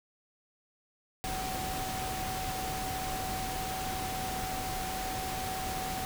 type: tone in noise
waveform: sine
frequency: 754 Hz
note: F#5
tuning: 32 cents sharp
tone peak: -36 dBFS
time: 1.24-6.05 s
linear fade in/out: 0 ms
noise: pink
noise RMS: -37 dBFS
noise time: 1.24-6.05 s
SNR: -2 dB
effects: none